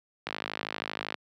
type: click train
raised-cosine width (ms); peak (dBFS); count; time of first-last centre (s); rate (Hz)
0.3; -15; 47; 0.27-1.143; 52.7
effects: high-pass 150 Hz 12 dB/octave